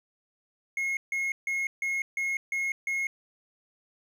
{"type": "tone bursts", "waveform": "triangle", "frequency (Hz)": 2162, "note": "C#7", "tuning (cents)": -44, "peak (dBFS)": -25, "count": 7, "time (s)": [0.77, 3.07], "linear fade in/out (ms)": 2, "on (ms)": 200, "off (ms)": 150, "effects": []}